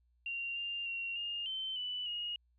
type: tone with pitch steps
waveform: sine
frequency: 2765 / 2795 / 2749 / 2826 / 3086 / 2980 / 2874 Hz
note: F7 / F7 / F7 / F7 / G7 / F#7 / F7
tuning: -18 / +1 / -28 / +20 / -28 / +12 / +49 cents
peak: -36 dBFS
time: 0.26-2.36 s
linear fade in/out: 2 ms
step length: 300 ms
effects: added 60 Hz sine -69 dBFS peak until 2.58 s